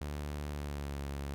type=tone with pitch glide; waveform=sawtooth; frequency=73.42 to 70.1 Hz; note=D2 to C#2; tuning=0 to +20 cents; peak=-33 dBFS; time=0.01-1.34 s; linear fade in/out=0 ms; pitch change=-80 cents; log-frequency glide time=0.5-1.02 s; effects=none